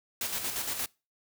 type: noise with tremolo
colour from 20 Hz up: white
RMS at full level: -32 dBFS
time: 0.21-0.86 s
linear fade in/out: 2 ms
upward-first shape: square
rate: 8.6 Hz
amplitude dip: 45%
effects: noise-tail reverb RT60 0.3 s tail -25 dB re dry